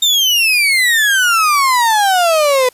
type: exponential sweep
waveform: 35% pulse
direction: down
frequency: 3674 to 493.9 Hz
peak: -8 dBFS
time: 0.02-2.69 s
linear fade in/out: 5 ms
effects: white hiss -48 dBFS RMS until 2.73 s + resampled to 32000 Hz